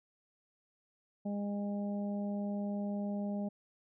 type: harmonic tone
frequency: 203.4 Hz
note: G#3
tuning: 36 cents flat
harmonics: 1 / 2 / 3 / 4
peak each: -34 / -48 / -43 / -50 dBFS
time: 1.25-3.49 s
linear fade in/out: 10 ms
effects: none